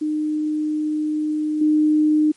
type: tone with level steps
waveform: sine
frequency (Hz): 305.2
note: D#4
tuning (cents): -33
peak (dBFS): -19 / -13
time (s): 0.01-2.32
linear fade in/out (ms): 10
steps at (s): 1.61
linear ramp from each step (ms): 5
effects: white hiss -54 dBFS RMS until 2.36 s + MP3 48 kbps